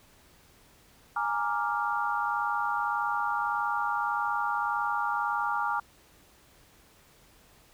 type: chord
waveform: sine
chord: Bb dominant seventh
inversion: third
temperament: equal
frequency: 830.6 / 932.3 / 1174.7 / 1396.9 Hz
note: Ab5 / Bb5 / D6 / F6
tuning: 0 / 0 / 0 / 0 cents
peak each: -32 dBFS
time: 1.16-5.8 s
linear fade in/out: 5 ms
effects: pink hiss -59 dBFS RMS until 7.73 s